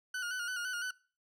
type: tone with vibrato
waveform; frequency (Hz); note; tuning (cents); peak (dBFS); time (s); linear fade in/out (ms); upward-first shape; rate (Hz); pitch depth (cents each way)
40% pulse; 1463; F#6; -20; -34; 0.14-0.91; 5; square; 5.9; 45
effects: noise-tail reverb RT60 0.4 s tail -23 dB re dry + low-pass 11000 Hz 12 dB/octave